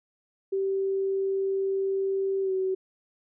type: tone with pitch glide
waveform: sine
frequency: 388 to 377.8 Hz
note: G4 to F#4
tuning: -18 to +36 cents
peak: -24 dBFS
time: 0.52-2.75 s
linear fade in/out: 10 ms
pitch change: -46 cents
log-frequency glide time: 2.42-2.52 s
effects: none